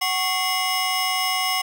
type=tone cluster; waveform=square; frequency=748 / 1104 / 2068 / 2896 / 5240 Hz; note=F#5 / C#6 / C7 / F#7 / E8; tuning=+19 / -7 / -21 / -38 / -11 cents; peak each=-28 dBFS; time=0.01-1.62 s; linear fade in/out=10 ms; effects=none